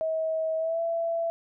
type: tone with pitch glide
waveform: sine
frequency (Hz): 640 to 668.3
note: D#5 to E5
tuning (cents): +49 to +24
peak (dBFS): -25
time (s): 0.01-1.3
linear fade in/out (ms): 0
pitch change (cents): +75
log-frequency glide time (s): 0.57-0.81
effects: none